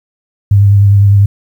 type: tone with vibrato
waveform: sine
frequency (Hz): 100.5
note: G2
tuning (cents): +44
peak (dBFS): -3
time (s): 0.51-1.26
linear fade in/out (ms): 5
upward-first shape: sine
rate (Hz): 9.9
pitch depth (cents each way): 24
effects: 7-bit